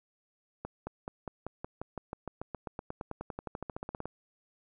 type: accelerating click train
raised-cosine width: 1 ms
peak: -23 dBFS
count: 30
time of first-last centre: 0.65-4.056 s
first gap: 220 ms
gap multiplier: 0.95
effects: none